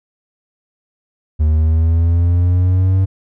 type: linear sweep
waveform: triangle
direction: up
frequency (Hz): 76 to 95.9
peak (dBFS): -8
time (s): 1.39-3.06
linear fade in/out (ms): 20
effects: none